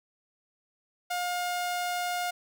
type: tone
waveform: sawtooth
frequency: 712 Hz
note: F5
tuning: 33 cents sharp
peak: -25 dBFS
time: 1.1-2.31 s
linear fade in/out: 10 ms
effects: none